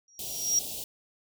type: tone with exponential growth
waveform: sine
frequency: 5680 Hz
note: F8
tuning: 28 cents sharp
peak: -19 dBFS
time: 0.08-0.59 s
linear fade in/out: 2 ms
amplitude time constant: 110 ms
type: band-stop noise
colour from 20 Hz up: white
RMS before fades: -37 dBFS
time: 0.19-0.84 s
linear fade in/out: 2 ms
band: 810 to 2800 Hz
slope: 48 dB/octave
effects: none